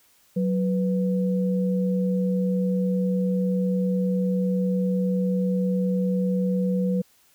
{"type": "tone pair together", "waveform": "sine", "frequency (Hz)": [185, 493.9], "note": ["F#3", "B4"], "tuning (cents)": [0, 0], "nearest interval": "octave + perfect fourth", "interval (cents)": 1700, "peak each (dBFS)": [-21, -28], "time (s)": [0.36, 7.02], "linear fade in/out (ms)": 10, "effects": ["white hiss -60 dBFS RMS until 7.34 s"]}